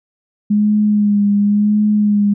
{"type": "tone with vibrato", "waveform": "sine", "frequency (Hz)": 207, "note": "G#3", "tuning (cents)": -5, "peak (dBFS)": -10, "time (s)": [0.5, 2.34], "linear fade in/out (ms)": 10, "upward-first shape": "sine", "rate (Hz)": 0.93, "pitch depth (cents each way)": 32, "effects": []}